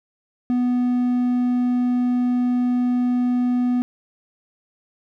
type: tone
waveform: triangle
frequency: 246.9 Hz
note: B3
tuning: in tune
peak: -15 dBFS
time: 0.5-3.82 s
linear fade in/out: 0 ms
effects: none